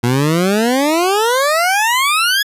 20% pulse exponential sweep, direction up, 116.54 to 1706 Hz, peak -7 dBFS, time 0.03-2.43 s, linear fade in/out 10 ms, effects resampled to 32000 Hz

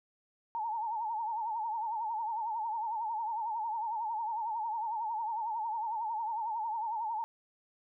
sine tone with vibrato, 891 Hz, A5, 22 cents sharp, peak -32 dBFS, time 0.55-7.24 s, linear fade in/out 0 ms, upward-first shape sine, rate 11 Hz, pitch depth 96 cents each way, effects none

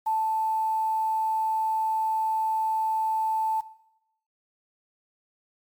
sine tone with quantisation, 880 Hz, A5, in tune, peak -22 dBFS, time 0.06-3.61 s, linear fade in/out 10 ms, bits 8, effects noise-tail reverb RT60 0.8 s tail -17 dB re dry + MP3 96 kbps

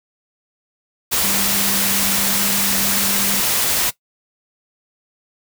sine tone in noise, 197.9 Hz, G3, 17 cents sharp, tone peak -27 dBFS, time 1.23-3.41 s, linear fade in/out 20 ms, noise white, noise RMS -18 dBFS, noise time 1.11-3.91 s, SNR -12 dB, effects noise-tail reverb RT60 0.1 s tail -18 dB re dry

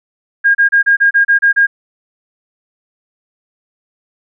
sine tone bursts, 1622 Hz, G#6, 41 cents flat, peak -6 dBFS, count 9, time 0.44-1.67 s, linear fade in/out 20 ms, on 110 ms, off 30 ms, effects none

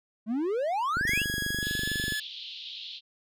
triangle exponential sweep, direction up, 206.1 to 3072 Hz, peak -24 dBFS, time 0.26-1.25 s, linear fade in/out 50 ms
click train, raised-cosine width 3 ms, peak -22 dBFS, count 29, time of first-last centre 0.97-2.122 s, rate 24.3 Hz
sawtooth tone with pitch glide, 1661.2 to 1716.8 Hz, G#6 to A6, 0 to -43 cents, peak -26 dBFS, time 1.07-2.2 s, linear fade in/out 5 ms, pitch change +57 cents, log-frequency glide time 1.51-1.88 s
pink band-pass noise, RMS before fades -41 dBFS, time 1.61-3.01 s, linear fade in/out 50 ms, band 3100 to 4100 Hz, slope 48 dB/octave
effects none

